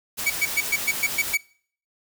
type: noise with tremolo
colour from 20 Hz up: white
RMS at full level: -29 dBFS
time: 0.17-1.36 s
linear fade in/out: 20 ms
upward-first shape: sine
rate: 6.5 Hz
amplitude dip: 25%
type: tone bursts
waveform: 45% pulse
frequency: 2270 Hz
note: C#7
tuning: 41 cents sharp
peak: -18 dBFS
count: 8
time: 0.26-1.374 s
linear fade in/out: 10 ms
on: 43 ms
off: 110 ms
effects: noise-tail reverb RT60 0.5 s tail -21 dB re dry